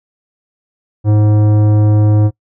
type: tone with tanh clipping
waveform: sine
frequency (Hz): 105.6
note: G#2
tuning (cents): +29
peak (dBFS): -9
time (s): 1.04-2.31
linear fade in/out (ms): 50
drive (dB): 14
effects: noise-tail reverb RT60 0.1 s tail -22 dB re dry